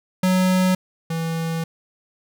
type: tone pair in turn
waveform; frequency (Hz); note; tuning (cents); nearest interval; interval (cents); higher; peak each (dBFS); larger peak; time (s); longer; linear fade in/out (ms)
square; 185 / 164.09; F#3 / E3; 0 / -8; major second; 208; first; -16 / -23; first; 0.23-0.75 / 1.1-1.64; second; 5
effects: none